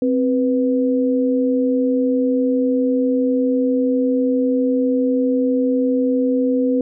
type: tone pair together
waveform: sine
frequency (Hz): 261.6 / 493.8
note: C4 / B4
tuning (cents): 0 / 0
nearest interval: major seventh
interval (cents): 1100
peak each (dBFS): -16 / -19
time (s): 0.02-6.81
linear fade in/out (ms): 2
effects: none